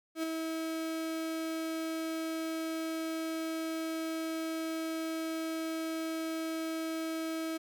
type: tone with ADSR envelope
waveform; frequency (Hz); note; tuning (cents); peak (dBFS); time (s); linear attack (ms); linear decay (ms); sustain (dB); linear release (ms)
35% pulse; 322.7; E4; -37; -28; 0.15-7.58; 82; 8; -4; 15
effects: none